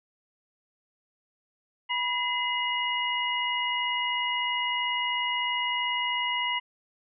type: tone cluster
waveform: sine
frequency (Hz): 977 / 2044 / 2881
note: B5 / C7 / F#7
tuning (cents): -19 / -41 / -47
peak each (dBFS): -30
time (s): 1.89-6.6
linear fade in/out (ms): 20
effects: none